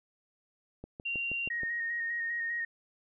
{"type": "click train", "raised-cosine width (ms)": 2, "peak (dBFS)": -29, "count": 6, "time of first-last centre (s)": [0.84, 1.634], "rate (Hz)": 6.3}
{"type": "tone", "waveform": "sine", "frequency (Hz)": 2765, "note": "F7", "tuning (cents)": -18, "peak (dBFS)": -31, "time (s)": [1.05, 1.49], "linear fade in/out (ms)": 10}
{"type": "tone with vibrato", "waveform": "sine", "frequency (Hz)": 1864, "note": "A#6", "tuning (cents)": -1, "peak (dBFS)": -31, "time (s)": [1.5, 2.65], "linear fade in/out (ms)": 5, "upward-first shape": "square", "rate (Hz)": 5, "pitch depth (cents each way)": 18}
{"effects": []}